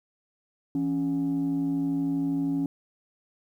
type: tone pair together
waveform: sine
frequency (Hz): 165.36 / 278.1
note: E3 / C#4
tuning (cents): +6 / +6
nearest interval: major sixth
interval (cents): 900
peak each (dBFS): -30 / -23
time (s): 0.75-2.66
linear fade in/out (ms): 2
effects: tanh soft clip ceiling -21 dBFS + 10-bit